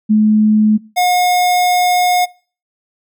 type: tone pair in turn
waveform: sine / square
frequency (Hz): 214.2 / 720.5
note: A3 / F#5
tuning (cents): -46 / -46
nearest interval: octave + major sixth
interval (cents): 2100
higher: second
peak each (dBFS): -7 / -11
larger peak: first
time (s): 0.09-0.78 / 0.96-2.26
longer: second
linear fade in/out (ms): 20
effects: noise-tail reverb RT60 0.4 s tail -23 dB re dry